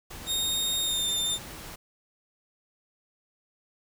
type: noise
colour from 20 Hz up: pink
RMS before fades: -42 dBFS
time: 0.1-1.76 s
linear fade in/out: 10 ms
type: tone with pitch glide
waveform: sawtooth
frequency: 3700 to 3603 Hz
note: A#7 to A7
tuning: -14 to +40 cents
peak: -23 dBFS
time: 0.26-1.39 s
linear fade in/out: 50 ms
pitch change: -46 cents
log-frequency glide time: 0.82-1.07 s
effects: none